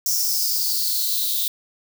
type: noise with high-pass filter sweep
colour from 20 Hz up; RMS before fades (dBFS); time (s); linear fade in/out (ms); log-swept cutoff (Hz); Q
violet; -22; 0.06-1.48; 2; 5700 to 3600; 7.9
effects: none